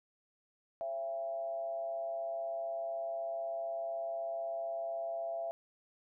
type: tone with frequency modulation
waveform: sine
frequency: 671 Hz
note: E5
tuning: 31 cents sharp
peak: -35 dBFS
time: 0.81-5.51 s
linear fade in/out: 0 ms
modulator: 127 Hz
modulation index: 0.47
effects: none